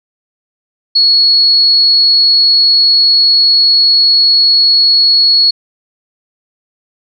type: tone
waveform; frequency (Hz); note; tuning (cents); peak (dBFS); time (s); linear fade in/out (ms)
sine; 4355; C#8; -31; -5; 0.95-5.51; 10
effects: none